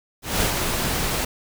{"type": "noise with ADSR envelope", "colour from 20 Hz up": "pink", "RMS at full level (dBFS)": -20, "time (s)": [0.22, 1.25], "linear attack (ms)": 190, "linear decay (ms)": 110, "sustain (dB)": -4, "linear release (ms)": 6, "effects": []}